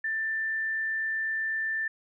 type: tone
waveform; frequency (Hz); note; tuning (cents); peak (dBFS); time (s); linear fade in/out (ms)
sine; 1776; A6; +16; -27; 0.04-1.88; 5
effects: none